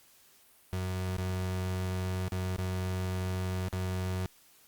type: tone with dropouts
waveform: 35% pulse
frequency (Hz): 92.5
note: F#2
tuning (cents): 0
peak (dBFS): -29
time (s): 0.73-4.26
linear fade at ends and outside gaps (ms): 0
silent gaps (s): 1.166-1.184 / 2.283-2.321 / 2.562-2.583 / 3.684-3.728
effects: white hiss -61 dBFS RMS until 4.67 s + Opus 48 kbps